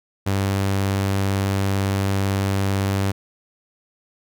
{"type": "tone", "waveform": "sawtooth", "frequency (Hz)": 97.9, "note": "G2", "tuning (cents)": -2, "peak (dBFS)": -15, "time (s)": [0.26, 3.12], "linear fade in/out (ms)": 10, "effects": []}